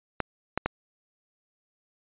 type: clicks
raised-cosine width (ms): 0.5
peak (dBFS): -10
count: 3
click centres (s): 0.203 / 0.576 / 0.66
effects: resampled to 8000 Hz